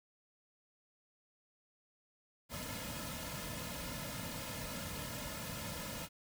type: noise with comb filter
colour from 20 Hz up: pink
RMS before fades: -43 dBFS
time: 2.49-6.09 s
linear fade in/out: 50 ms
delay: 2.6 ms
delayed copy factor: -0.85
effects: none